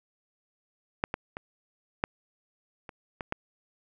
clicks, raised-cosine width 0.5 ms, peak -10 / -15 / -21 / -10 / -26 / -19 / -14 dBFS, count 7, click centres 1.039 / 1.141 / 1.369 / 2.039 / 2.892 / 3.208 / 3.324 s, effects none

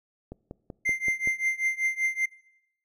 click train, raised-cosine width 2 ms, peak -25 dBFS, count 6, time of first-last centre 0.32-1.274 s, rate 5.24 Hz
triangle tone with tremolo, 2090 Hz, C7, 2 cents flat, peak -19 dBFS, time 0.85-2.26 s, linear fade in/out 10 ms, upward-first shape triangle, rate 5.2 Hz, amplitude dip 95%
effects noise-tail reverb RT60 0.9 s tail -23 dB re dry

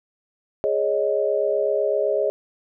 sine chord, Ab suspended fourth, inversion none, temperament equal, 415.3 / 554.4 / 622.3 Hz, Ab4 / Db5 / Eb5, 0 / 0 / 0 cents, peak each -23 dBFS, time 0.64-2.3 s, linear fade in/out 0 ms, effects none

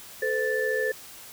sine tone cluster, 437.8 / 512 / 1757 Hz, A4 / C5 / A6, -9 / -38 / -3 cents, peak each -28 dBFS, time 0.22-0.92 s, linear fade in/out 5 ms, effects white hiss -45 dBFS RMS until 1.32 s

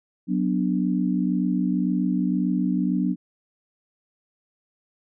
sine chord, B minor, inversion second, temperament equal, 185 / 246.9 / 293.7 Hz, F#3 / B3 / D4, 0 / 0 / 0 cents, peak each -23 / -25 / -26 dBFS, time 0.27-3.16 s, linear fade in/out 50 ms, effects none

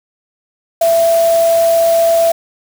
sine tone in noise, 667 Hz, E5, 20 cents sharp, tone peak -8 dBFS, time 0.81-2.32 s, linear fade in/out 5 ms, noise white, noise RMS -25 dBFS, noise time 0.81-2.32 s, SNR +14 dB, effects none

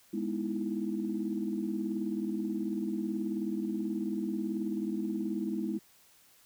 sine chord, E major seventh, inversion first, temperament equal, 207.7 / 246.9 / 311.1 / 329.6 Hz, G#3 / B3 / D#4 / E4, 0 / 0 / 0 / 0 cents, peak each -34 / -38 / -39 / -35 dBFS, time 0.13-5.79 s, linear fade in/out 10 ms, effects tanh soft clip ceiling -20 dBFS + white hiss -62 dBFS RMS until 6.45 s

